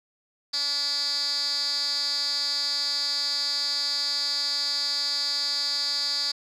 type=tone with band-pass filter; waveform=10% pulse; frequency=286.7 Hz; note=D4; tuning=42 cents flat; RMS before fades=-27 dBFS; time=0.53-6.32 s; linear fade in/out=10 ms; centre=4800 Hz; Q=9.8; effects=none